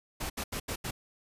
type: noise bursts at uneven times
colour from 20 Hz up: pink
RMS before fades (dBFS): -35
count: 5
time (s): 0.2-0.3 / 0.37-0.44 / 0.52-0.6 / 0.68-0.76 / 0.84-0.91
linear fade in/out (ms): 10
effects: resampled to 32000 Hz